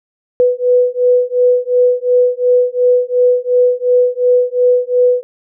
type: beating tone pair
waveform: sine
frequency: 493.9 / 496.7 Hz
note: B4 / B4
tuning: 0 / +10 cents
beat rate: 2.8 Hz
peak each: -12 dBFS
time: 0.4-5.23 s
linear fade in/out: 0 ms
effects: none